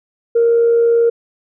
sine tone with amplitude modulation, 466.2 Hz, A#4, in tune, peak -7 dBFS, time 0.35-1.1 s, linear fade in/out 10 ms, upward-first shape sine, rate 78.4 Hz, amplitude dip 25%, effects tanh soft clip ceiling -5 dBFS

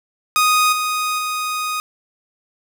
sawtooth tone with level steps, 1244.5 Hz, D#6, in tune, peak -9 / -15 / -17 dBFS, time 0.36-1.8 s, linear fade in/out 0 ms, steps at 0.72 / 1.18 s, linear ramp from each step 10 ms, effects none

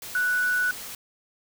sine tone in noise, 1480 Hz, F#6, in tune, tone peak -21 dBFS, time 0.15-0.71 s, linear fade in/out 2 ms, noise white, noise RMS -38 dBFS, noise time 0.02-0.95 s, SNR +14 dB, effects none

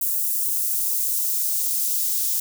blue noise with high-pass filter sweep, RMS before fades -23 dBFS, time 0.01-2.4 s, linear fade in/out 5 ms, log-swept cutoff 8700 to 4900 Hz, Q 0.85, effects none

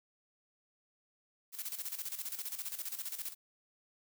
blue noise with tremolo, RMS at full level -39 dBFS, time 1.52-3.35 s, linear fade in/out 50 ms, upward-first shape square, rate 15 Hz, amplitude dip 70%, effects none

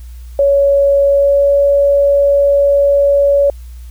sine tone with pitch glide, 560 to 564.5 Hz, C#5 to C#5, +18 to +31 cents, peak -7 dBFS, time 0.39-3.5 s, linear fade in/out 2 ms, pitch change +13 cents, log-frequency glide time 1.04-1.57 s, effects added 60 Hz sine -28 dBFS peak until 3.9 s + white hiss -49 dBFS RMS until 3.9 s

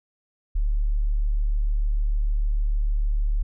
sine tone, 36.71 Hz, D1, in tune, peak -19 dBFS, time 0.55-3.43 s, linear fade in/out 10 ms, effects none

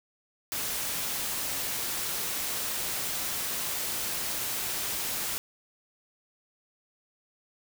white noise, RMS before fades -32 dBFS, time 0.52-5.38 s, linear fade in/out 0 ms, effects none

